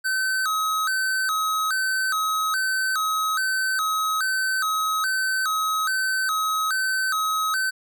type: tone with vibrato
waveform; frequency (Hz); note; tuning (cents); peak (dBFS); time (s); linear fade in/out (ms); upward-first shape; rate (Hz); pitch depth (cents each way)
square; 1396.9; F6; 0; -22; 0.04-7.71; 20; square; 1.2; 160
effects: none